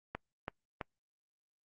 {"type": "click train", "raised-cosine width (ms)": 0.5, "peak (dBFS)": -22, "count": 3, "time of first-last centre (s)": [0.15, 0.812], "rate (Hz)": 3.02, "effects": ["noise-tail reverb RT60 0.1 s tail -26 dB re dry", "Opus 48 kbps"]}